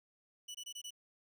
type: tone bursts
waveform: 25% pulse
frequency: 2960 Hz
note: F#7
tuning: in tune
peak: -40 dBFS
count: 5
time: 0.48-0.907 s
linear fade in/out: 10 ms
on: 67 ms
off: 23 ms
effects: none